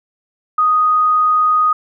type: tone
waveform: sine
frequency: 1244.5 Hz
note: D#6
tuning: in tune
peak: -10 dBFS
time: 0.58-1.73 s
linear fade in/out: 5 ms
effects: none